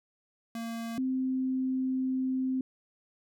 square / sine tone pair in turn, 229.5 / 260.1 Hz, A#3 / C4, -27 / -10 cents, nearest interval major second, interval 217 cents, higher second, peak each -35 / -27 dBFS, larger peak second, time 0.55-0.98 / 0.98-2.61 s, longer second, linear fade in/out 2 ms, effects none

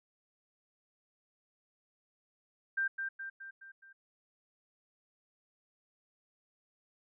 sine tone with echo, 1575 Hz, G6, 8 cents sharp, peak -29 dBFS, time 2.77-2.88 s, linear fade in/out 10 ms, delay 210 ms, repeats 5, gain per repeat -5 dB, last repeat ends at 3.93 s, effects none

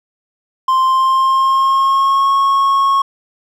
triangle tone with pitch glide, 1046.5 to 1096 Hz, C6 to C#6, 0 to -20 cents, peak -8 dBFS, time 0.68-3.02 s, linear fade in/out 5 ms, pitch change +80 cents, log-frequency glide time 0.85-2.31 s, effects none

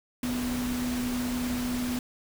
sine tone in noise, 246.9 Hz, B3, in tune, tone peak -28 dBFS, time 0.23-1.99 s, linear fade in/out 2 ms, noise pink, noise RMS -36 dBFS, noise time 0.23-1.99 s, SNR +5 dB, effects none

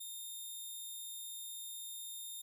5% pulse tone, 3656 Hz, A#7, 34 cents flat, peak -36 dBFS, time 0-2.42 s, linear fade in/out 10 ms, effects none

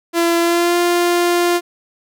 sawtooth tone with pitch glide, 338.9 to 349 Hz, E4 to F4, +48 to -1 cents, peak -9 dBFS, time 0.13-1.61 s, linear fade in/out 50 ms, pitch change +51 cents, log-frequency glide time 0.4-0.77 s, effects none

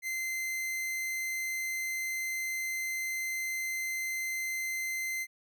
45% pulse tone, 2073 Hz, C7, 17 cents flat, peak -32 dBFS, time 0.02-5.27 s, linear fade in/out 50 ms, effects none

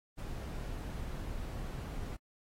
brown noise, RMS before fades -40 dBFS, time 0.17-2.17 s, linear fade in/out 20 ms, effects AAC 48 kbps

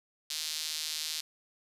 sawtooth tone with high-pass filter, 155.56 Hz, D#3, in tune, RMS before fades -36 dBFS, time 0.3-1.21 s, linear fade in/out 5 ms, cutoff 4200 Hz, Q 1.9, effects resampled to 32000 Hz + 9-bit

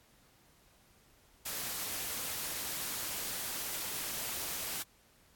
white noise, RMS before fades -38 dBFS, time 1.45-4.83 s, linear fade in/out 10 ms, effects pink hiss -65 dBFS RMS until 5.35 s + AAC 64 kbps

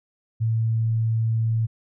sine tone, 112.7 Hz, A2, 42 cents sharp, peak -19 dBFS, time 0.4-1.67 s, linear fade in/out 20 ms, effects none

